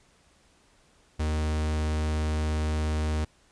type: tone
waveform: 45% pulse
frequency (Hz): 77.1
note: D#2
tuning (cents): -15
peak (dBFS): -25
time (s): 1.19-3.25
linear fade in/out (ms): 10
effects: pink hiss -62 dBFS RMS until 3.51 s + resampled to 22050 Hz